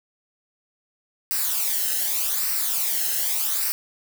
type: noise with flanger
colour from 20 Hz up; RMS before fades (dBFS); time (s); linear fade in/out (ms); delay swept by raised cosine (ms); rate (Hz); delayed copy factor
blue; -24; 1.31-3.72; 0; 0.29 to 0.87; 0.84; -0.65
effects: none